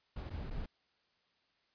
brown noise with dropouts, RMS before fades -41 dBFS, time 0.16-0.66 s, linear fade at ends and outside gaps 5 ms, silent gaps 0.297-0.303 / 0.501-0.507 s, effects white hiss -75 dBFS RMS until 1.74 s + resampled to 11025 Hz

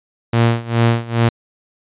sawtooth tone with tremolo, 116.5 Hz, A#2, 1 cent flat, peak -6 dBFS, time 0.33-1.29 s, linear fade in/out 5 ms, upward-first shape sine, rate 2.4 Hz, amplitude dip 90%, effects resampled to 8000 Hz

